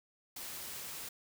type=noise; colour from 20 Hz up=white; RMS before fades=-44 dBFS; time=0.36-1.09 s; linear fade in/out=5 ms; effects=none